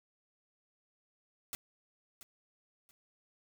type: noise with echo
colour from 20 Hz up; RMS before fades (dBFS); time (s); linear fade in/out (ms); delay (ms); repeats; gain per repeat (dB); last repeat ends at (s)
white; -40; 1.53-1.55; 0; 680; 2; -12; 2.91
effects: none